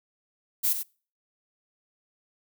violet noise with echo, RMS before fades -24 dBFS, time 0.63-0.74 s, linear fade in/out 20 ms, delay 95 ms, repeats 1, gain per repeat -8 dB, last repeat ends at 0.835 s, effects noise-tail reverb RT60 0.4 s tail -25 dB re dry

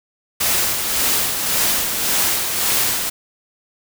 white noise with tremolo, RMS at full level -17 dBFS, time 0.4-3.1 s, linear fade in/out 10 ms, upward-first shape sine, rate 1.8 Hz, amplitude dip 45%, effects none

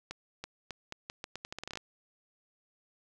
accelerating click train, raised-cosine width 0.2 ms, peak -22 dBFS, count 16, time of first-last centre 0.11-1.773 s, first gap 330 ms, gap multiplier 0.81, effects none

